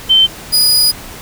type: tone pair in turn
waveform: sine / sawtooth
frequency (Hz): 3096 / 4933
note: G7 / D#8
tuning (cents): -22 / -16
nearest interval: minor sixth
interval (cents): 806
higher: second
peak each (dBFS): -5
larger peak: neither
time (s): 0.09-0.27 / 0.52-0.92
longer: second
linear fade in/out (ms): 20
effects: pink hiss -31 dBFS RMS until 1.21 s